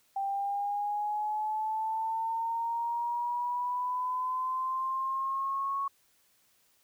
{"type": "linear sweep", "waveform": "sine", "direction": "up", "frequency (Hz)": [784, 1108.7], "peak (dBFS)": -29, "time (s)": [0.16, 5.88], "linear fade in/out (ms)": 5, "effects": ["white hiss -68 dBFS RMS until 6.83 s"]}